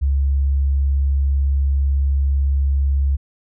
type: tone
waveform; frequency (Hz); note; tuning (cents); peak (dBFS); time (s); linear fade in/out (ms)
sine; 69; C#2; -7; -14; 0.01-3.17; 20
effects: none